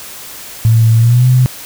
sine tone with pitch glide, 113.1 to 126.95 Hz, A2 to B2, +48 to +48 cents, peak -5 dBFS, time 0.65-1.46 s, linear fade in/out 0 ms, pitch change +200 cents, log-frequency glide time 0.97-1.26 s, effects white hiss -30 dBFS RMS until 1.65 s

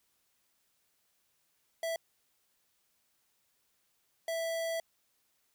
square tone bursts at uneven times, 659.3 Hz, E5, in tune, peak -33 dBFS, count 2, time 1.83-1.96 / 4.28-4.8 s, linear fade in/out 2 ms, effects white hiss -75 dBFS RMS until 5.54 s

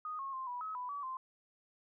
sine tone with pitch steps, 1242 / 1087 / 1050 / 980 / 1280 / 993 / 1143 / 1042 Hz, D#6 / C#6 / C6 / B5 / D#6 / B5 / D6 / C6, -3 / -34 / +6 / -14 / +49 / +9 / -47 / -7 cents, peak -38 dBFS, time 0.05-1.17 s, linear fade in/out 2 ms, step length 140 ms, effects none

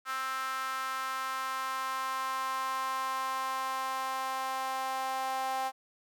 sawtooth tone with high-pass filter sweep, 263.3 Hz, C4, 11 cents sharp, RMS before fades -34 dBFS, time 0.05-5.72 s, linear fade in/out 50 ms, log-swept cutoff 1300 to 830 Hz, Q 4.8, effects none

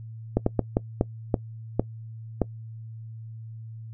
slowing click train, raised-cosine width 2 ms, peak -7 dBFS, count 8, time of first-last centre 0.37-2.417 s, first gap 94 ms, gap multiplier 1.37, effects noise-tail reverb RT60 0.1 s tail -21 dB re dry + added 112 Hz sine -37 dBFS peak until 3.93 s

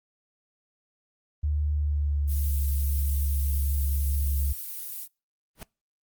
sine tone with pitch glide, 74.3 to 70.17 Hz, D2 to C#2, +21 to +22 cents, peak -23 dBFS, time 1.43-4.53 s, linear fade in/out 10 ms, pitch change -99 cents, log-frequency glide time 1.73-2.64 s
violet noise, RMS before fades -36 dBFS, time 2.27-5.08 s, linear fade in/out 50 ms
pink noise with exponential growth, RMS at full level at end -34 dBFS, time 5.55-5.63 s, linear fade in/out 2 ms, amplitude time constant 17 ms
effects noise-tail reverb RT60 0.3 s tail -26 dB re dry + Opus 32 kbps

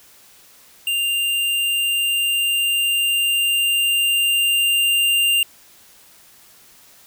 square tone with level ramp, 2792 Hz, F7, 1 cent flat, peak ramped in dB -19 to -15 dBFS, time 0.87-5.43 s, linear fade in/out 2 ms, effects white hiss -49 dBFS RMS until 7.06 s

